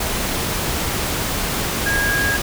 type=tone in noise; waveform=sine; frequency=1637 Hz; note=G#6; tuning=25 cents flat; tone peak=-18 dBFS; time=1.86-2.37 s; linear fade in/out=5 ms; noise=pink; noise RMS=-22 dBFS; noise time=0-2.42 s; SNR=+1 dB; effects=none